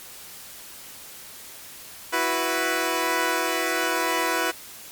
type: chord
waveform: 10% pulse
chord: E suspended second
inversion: none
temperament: equal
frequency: 329.6 / 370 / 493.9 Hz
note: E4 / F#4 / B4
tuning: 0 / 0 / 0 cents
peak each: -18 / -19 / -18 dBFS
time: 2.12-4.52 s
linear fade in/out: 20 ms
effects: white hiss -42 dBFS RMS until 4.91 s + MP3 96 kbps